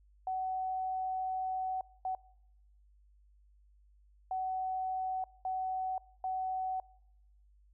sine tone bursts at uneven times, 751 Hz, F#5, 26 cents sharp, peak -32 dBFS, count 5, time 0.27-1.81 / 2.05-2.15 / 4.31-5.24 / 5.45-5.98 / 6.24-6.8 s, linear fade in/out 2 ms, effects noise-tail reverb RT60 0.8 s tail -24 dB re dry + added 50 Hz sine -61 dBFS peak until 7.73 s

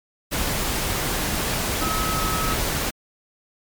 sine tone in noise, 1285 Hz, E6, 45 cents flat, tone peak -26 dBFS, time 1.81-2.55 s, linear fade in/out 20 ms, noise pink, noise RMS -24 dBFS, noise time 0.31-2.91 s, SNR -5 dB, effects MP3 96 kbps

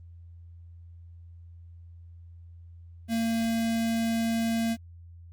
square tone with notch filter, 227.8 Hz, A#3, 40 cents flat, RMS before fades -27 dBFS, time 3.08-4.77 s, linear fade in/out 50 ms, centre 1100 Hz, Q 1.8, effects added 85 Hz sine -45 dBFS peak until 5.32 s + Opus 32 kbps

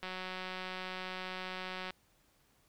click train, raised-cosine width 0.3 ms, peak -25 dBFS, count 348, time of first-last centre 0.03-1.906 s, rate 185 Hz, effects pink hiss -70 dBFS RMS until 2.68 s

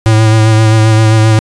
square tone with vibrato, 110 Hz, A2, in tune, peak -5 dBFS, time 0.06-1.39 s, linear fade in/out 0 ms, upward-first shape sine, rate 7.6 Hz, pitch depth 25 cents each way, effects resampled to 22050 Hz

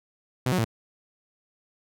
sawtooth tone with pitch steps, 127 / 183.3 / 113.3 Hz, B2 / F#3 / A#2, +49 / -16 / -49 cents, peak -18 dBFS, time 0.46-0.646 s, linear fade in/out 5 ms, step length 62 ms, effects none

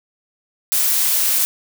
blue noise, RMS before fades -17 dBFS, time 0.72-1.45 s, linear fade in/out 0 ms, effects none

